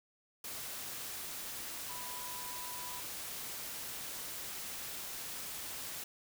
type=tone in noise; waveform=sine; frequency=987.8 Hz; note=B5; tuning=in tune; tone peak=-47 dBFS; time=1.89-3 s; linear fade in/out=5 ms; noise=white; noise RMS=-43 dBFS; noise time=0.44-6.04 s; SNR=-7 dB; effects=none